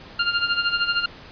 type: tone with tremolo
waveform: 20% pulse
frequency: 1400 Hz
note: F6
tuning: 4 cents sharp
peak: -12 dBFS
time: 0.19-1.06 s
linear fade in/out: 5 ms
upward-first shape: sine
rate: 13 Hz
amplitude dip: 70%
effects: pink hiss -43 dBFS RMS until 1.31 s + resampled to 11025 Hz